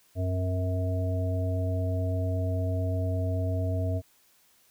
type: harmonic tone with a mistuned harmonic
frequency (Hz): 92.5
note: F#2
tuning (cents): 0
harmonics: 1 / 3 / 5 / 7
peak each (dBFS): -26 / -36 / -40 / -35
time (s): 0.15-4.02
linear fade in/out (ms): 50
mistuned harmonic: 3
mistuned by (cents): -56
effects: white hiss -63 dBFS RMS until 4.7 s